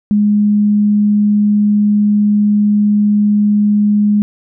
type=tone; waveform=sine; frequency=207.7 Hz; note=G#3; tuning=in tune; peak=-8 dBFS; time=0.11-4.22 s; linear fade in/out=0 ms; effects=none